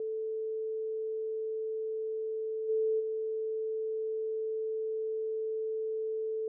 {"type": "tone with level steps", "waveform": "sine", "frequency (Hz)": 439.5, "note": "A4", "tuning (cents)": -2, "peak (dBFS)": [-32, -26, -31], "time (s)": [0, 6.48], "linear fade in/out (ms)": 2, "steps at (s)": [2.68, 2.99], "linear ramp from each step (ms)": 20, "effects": []}